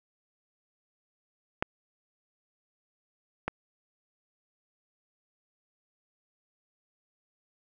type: clicks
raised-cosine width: 0.5 ms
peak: -11 / -14 dBFS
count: 2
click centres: 1.625 / 3.48 s
effects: none